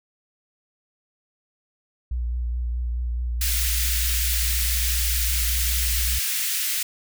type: tone with vibrato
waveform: sine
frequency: 60 Hz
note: B1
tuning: 49 cents flat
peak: -23 dBFS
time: 2.11-6.19 s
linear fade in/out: 5 ms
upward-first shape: triangle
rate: 4.7 Hz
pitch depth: 41 cents each way
type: high-pass noise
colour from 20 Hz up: white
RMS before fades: -25 dBFS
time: 3.41-6.83 s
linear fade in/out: 5 ms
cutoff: 1700 Hz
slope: 24 dB/octave
effects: none